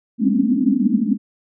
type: band-pass noise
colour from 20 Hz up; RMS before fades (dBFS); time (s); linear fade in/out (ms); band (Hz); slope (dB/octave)
white; -17; 0.18-1.18; 50; 200 to 280; 96
effects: none